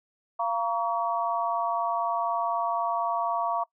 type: tone cluster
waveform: sine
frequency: 690 / 940 / 1131 Hz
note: F5 / A#5 / C#6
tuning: -21 / +14 / +34 cents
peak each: -29 dBFS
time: 0.39-3.64 s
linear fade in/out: 10 ms
effects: noise-tail reverb RT60 0.1 s tail -22 dB re dry